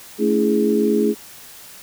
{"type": "chord", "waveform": "sine", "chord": "A major seventh", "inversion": "none", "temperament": "equal with one note detuned", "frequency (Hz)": [220, 282.5, 329.6, 415.3], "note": ["A3", "C#4", "E4", "G#4"], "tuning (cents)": [0, 33, 0, 0], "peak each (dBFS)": [-19, -23, -22, -18], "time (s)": [0.18, 1.15], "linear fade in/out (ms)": 50, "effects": ["white hiss -41 dBFS RMS until 1.82 s"]}